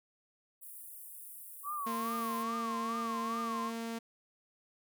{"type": "high-pass noise", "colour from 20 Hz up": "pink", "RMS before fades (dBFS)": -49, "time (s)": [0.61, 2.44], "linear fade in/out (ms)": 20, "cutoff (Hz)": 9400, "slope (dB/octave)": 48}
{"type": "tone with vibrato", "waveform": "sine", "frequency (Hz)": 1120, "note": "C#6", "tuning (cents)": 18, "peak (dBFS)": -35, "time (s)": [1.63, 3.72], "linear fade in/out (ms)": 50, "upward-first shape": "triangle", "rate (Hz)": 2.4, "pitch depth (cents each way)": 150}
{"type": "tone", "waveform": "sawtooth", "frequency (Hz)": 229.1, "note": "A#3", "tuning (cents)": -30, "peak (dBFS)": -33, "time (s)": [1.86, 3.99], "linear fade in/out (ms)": 10}
{"effects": []}